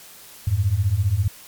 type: beating tone pair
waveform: sine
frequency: 89.4 / 104.4 Hz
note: F2 / G#2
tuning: +41 / +10 cents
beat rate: 15 Hz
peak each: -21 / -19 dBFS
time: 0.47-1.28 s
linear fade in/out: 5 ms
effects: white hiss -44 dBFS RMS until 1.47 s + MP3 96 kbps